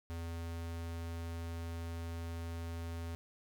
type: tone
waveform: square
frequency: 83.7 Hz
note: E2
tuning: 27 cents sharp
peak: -40 dBFS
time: 0.1-3.15 s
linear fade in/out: 0 ms
effects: none